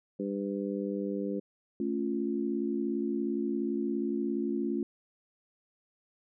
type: harmonic tone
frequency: 99.8 Hz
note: G2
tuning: 32 cents sharp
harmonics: 2 / 3 / 4 / 5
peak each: -34 / -36 / -37 / -38 dBFS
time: 0.19-1.4 s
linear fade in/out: 10 ms
type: chord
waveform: sine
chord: A augmented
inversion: none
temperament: equal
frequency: 220 / 277.2 / 349.2 Hz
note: A3 / C#4 / E#4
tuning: 0 / 0 / 0 cents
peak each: -33 dBFS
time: 1.8-4.83 s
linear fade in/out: 2 ms
effects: none

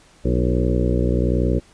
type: harmonic tone with a mistuned harmonic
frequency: 61.1 Hz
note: B1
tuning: 18 cents flat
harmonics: 1 / 2 / 3 / 4 / 5 / 6 / 7 / 8 / 9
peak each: -20 / -23 / -25 / -26 / -27 / -28 / -28 / -29 / -30 dBFS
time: 0.24-1.6 s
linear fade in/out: 20 ms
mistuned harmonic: 5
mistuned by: +52 cents
effects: pink hiss -52 dBFS RMS until 1.73 s + resampled to 22050 Hz

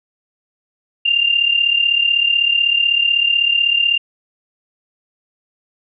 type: tone with amplitude modulation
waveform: sine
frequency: 2794 Hz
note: F7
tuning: in tune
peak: -9 dBFS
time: 1.05-3.98 s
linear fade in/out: 10 ms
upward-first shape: sine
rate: 36 Hz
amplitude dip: 70%
effects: none

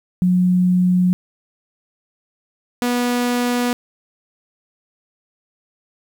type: tone pair in turn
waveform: sine / sawtooth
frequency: 181.1 / 244 Hz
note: F#3 / B3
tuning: -37 / -21 cents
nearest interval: perfect fourth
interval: 516 cents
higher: second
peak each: -12 / -13 dBFS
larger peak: first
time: 0.22-1.13 / 2.82-3.73 s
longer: neither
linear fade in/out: 0 ms
effects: 8-bit

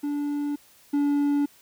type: tone pair in turn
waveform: triangle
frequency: 290.1 / 287.4 Hz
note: D4 / D4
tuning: -21 / -37 cents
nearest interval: unison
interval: 16 cents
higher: first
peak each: -23 / -18 dBFS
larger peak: second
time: 0.03-0.56 / 0.93-1.46 s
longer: neither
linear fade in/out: 10 ms
effects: white hiss -56 dBFS RMS until 1.61 s

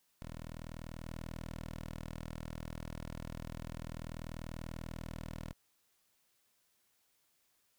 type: tone with level steps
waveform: 10% pulse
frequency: 40.28 Hz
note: E1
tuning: 39 cents flat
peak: -36 / -34 dBFS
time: 0.22-5.53 s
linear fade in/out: 0 ms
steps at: 1.06 s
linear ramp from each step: 10 ms
effects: white hiss -75 dBFS RMS until 7.78 s

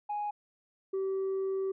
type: tone pair in turn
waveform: sine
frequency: 830.6 / 385 Hz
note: G#5 / G4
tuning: 0 / -31 cents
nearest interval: octave + minor second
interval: 1331 cents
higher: first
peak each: -30 / -27 dBFS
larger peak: second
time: 0.09-0.31 / 0.93-1.72 s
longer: second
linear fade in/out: 10 ms
effects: tanh soft clip ceiling -28 dBFS

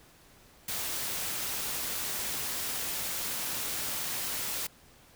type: noise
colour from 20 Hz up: white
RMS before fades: -34 dBFS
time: 0.68-4.67 s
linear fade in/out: 5 ms
effects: pink hiss -58 dBFS RMS until 5.15 s

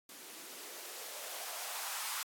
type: noise with band-pass filter sweep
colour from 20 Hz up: violet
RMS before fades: -44 dBFS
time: 0.09-2.23 s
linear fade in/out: 2 ms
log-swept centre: 250 to 1100 Hz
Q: 2.2
effects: AAC 64 kbps

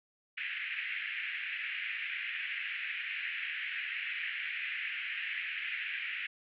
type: band-pass noise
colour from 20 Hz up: white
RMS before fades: -38 dBFS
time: 0.37-6.27 s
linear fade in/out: 10 ms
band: 1700 to 2700 Hz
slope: 48 dB/octave
effects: none

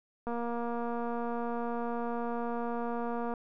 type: click train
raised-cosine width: 1 ms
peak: -23 dBFS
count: 725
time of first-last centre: 0.27-3.338 s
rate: 236 Hz
effects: none

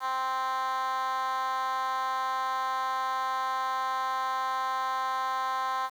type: tone with high-pass filter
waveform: 10% pulse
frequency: 261.4 Hz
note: C4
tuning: 1 cent flat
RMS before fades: -30 dBFS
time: 0-5.9 s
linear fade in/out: 50 ms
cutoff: 940 Hz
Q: 5.1
effects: low-pass 5000 Hz 12 dB/octave + 9-bit

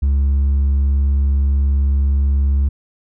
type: tone with hard clipping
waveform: triangle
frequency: 69.3 Hz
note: C#2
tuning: in tune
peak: -11 dBFS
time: 0.02-2.69 s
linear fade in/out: 10 ms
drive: 1 dB
effects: none

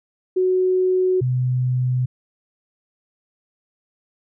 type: tone pair in turn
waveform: sine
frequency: 370 / 126.43 Hz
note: F#4 / B2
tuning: 0 / +41 cents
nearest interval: octave + perfect fifth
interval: 1859 cents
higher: first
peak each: -15 / -17 dBFS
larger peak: first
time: 0.36-1.21 / 1.21-2.06 s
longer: neither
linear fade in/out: 10 ms
effects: none

